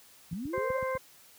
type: linear sweep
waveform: sine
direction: up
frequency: 152.2 to 572 Hz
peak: -34 dBFS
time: 0.31-0.79 s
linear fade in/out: 5 ms
type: click train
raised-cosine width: 5 ms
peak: -29 dBFS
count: 6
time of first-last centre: 0.33-0.952 s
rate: 8.04 Hz
type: harmonic tone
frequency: 522 Hz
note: C5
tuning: 4 cents flat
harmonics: 1 / 2 / 3 / 4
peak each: -31 / -35 / -42 / -41 dBFS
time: 0.53-0.98 s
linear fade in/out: 10 ms
effects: white hiss -57 dBFS RMS until 1.38 s + high-pass 60 Hz 12 dB/octave